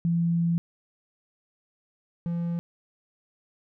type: tone pair in turn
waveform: sine / triangle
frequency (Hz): 169.1 / 170.67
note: E3 / F3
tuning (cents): +44 / -40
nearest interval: unison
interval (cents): 16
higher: second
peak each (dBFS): -21 / -24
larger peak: first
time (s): 0.05-0.58 / 2.26-2.59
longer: first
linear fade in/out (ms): 0
effects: none